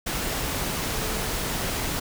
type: tone in noise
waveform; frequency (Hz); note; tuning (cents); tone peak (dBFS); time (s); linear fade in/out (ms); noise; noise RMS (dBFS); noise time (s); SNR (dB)
sine; 437.3; A4; -11; -37; 0.94-1.28; 10; pink; -28; 0.06-2; -12
effects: none